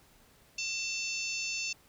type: harmonic tone with a mistuned harmonic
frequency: 892 Hz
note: A5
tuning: 23 cents sharp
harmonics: 3 / 4 / 5 / 6 / 7 / 8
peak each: -35 / -47 / -41 / -41 / -41 / -44 dBFS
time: 0.58-1.73 s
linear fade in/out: 5 ms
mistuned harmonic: 8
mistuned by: -24 cents
effects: pink hiss -62 dBFS RMS until 1.88 s